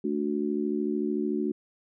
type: chord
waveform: sine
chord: D major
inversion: second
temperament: just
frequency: 220.2 / 293.7 / 367.1 Hz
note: A3 / D4 / F#4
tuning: +2 / 0 / -14 cents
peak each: -30 dBFS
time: 0.04-1.52 s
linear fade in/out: 5 ms
effects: none